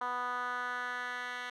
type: tone with band-pass filter sweep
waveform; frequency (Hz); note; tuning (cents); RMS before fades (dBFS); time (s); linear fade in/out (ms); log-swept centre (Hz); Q
10% pulse; 246.9; B3; 0; -37; 0.01-1.5; 5; 1100 to 2200; 2.6
effects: none